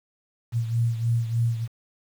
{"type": "beating tone pair", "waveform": "sine", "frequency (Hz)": [115.8, 119.1], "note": ["A#2", "A#2"], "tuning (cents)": [-11, 38], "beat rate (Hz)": 3.3, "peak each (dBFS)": [-22, -28], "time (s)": [0.52, 1.68], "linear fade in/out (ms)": 50, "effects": ["8-bit"]}